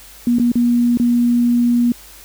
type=tone with dropouts; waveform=sine; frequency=240 Hz; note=B3; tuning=49 cents flat; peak=-11 dBFS; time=0.27-1.92 s; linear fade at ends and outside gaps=2 ms; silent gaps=0.386-0.397 / 0.518-0.555 / 0.973-0.998 s; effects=added 50 Hz sine -46 dBFS peak until 2.24 s + white hiss -41 dBFS RMS until 2.24 s